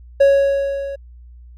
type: tone with level ramp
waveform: triangle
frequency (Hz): 554.4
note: C#5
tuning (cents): 0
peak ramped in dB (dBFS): -5 to -23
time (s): 0.2-0.96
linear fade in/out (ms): 10
effects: added 60 Hz sine -38 dBFS peak until 1.57 s